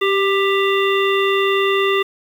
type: harmonic tone with a mistuned harmonic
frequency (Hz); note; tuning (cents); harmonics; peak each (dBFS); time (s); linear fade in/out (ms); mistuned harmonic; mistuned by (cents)
395.1; G4; +14; 1 / 3 / 5 / 7 / 9; -16 / -21 / -23 / -24 / -26; 0.01-2.03; 10; 1; -15
effects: 7-bit